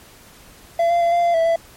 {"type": "tone with pitch steps", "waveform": "triangle", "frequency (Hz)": [677, 690, 682, 693, 688, 658, 666], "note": ["E5", "F5", "F5", "F5", "F5", "E5", "E5"], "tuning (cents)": [46, -21, -41, -14, -26, -3, 18], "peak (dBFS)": -12, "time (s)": [0.79, 1.56], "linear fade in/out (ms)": 5, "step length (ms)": 110, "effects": ["pink hiss -46 dBFS RMS until 1.76 s", "MP3 64 kbps"]}